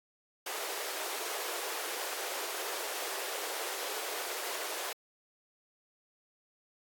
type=high-pass noise; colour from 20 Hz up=pink; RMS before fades=-38 dBFS; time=0.46-4.93 s; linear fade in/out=5 ms; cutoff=370 Hz; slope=48 dB/octave; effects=AAC 64 kbps